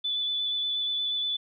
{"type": "tone with vibrato", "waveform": "sine", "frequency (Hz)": 3480, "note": "A7", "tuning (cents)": -20, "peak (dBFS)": -26, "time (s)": [0.04, 1.37], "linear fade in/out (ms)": 10, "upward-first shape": "sine", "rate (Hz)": 8.4, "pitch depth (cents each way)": 13, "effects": []}